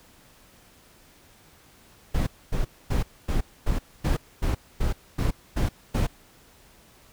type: noise bursts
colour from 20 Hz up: brown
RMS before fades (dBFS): -23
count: 11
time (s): 2.14-6.07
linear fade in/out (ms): 10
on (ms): 130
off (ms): 250
effects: pink hiss -55 dBFS RMS until 7.12 s